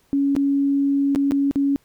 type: tone with dropouts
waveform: sine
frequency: 279.1 Hz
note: C#4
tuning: 12 cents sharp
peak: -16 dBFS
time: 0.13-1.76 s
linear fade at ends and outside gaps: 0 ms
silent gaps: 0.352-0.364 / 1.149-1.159 / 1.31-1.319 / 1.511-1.558 s
effects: pink hiss -61 dBFS RMS until 1.84 s